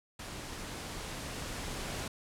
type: noise with level ramp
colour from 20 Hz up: pink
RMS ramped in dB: -43 to -38 dBFS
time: 0.19-2.08 s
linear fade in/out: 5 ms
effects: low-pass 10000 Hz 12 dB/octave